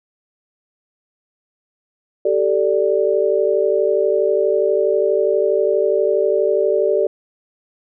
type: chord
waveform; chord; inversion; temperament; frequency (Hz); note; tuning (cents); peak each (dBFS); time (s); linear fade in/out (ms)
sine; G suspended second; none; equal with one note detuned; 387.7 / 440 / 587.3; G4 / A4 / D5; -19 / 0 / 0; -18; 2.25-7.07; 5
effects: none